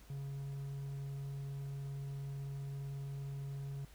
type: tone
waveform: triangle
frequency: 138.59 Hz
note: C#3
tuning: in tune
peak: -38 dBFS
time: 0.1-3.85 s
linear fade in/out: 2 ms
effects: added 50 Hz sine -58 dBFS peak until 3.94 s + pink hiss -63 dBFS RMS until 3.94 s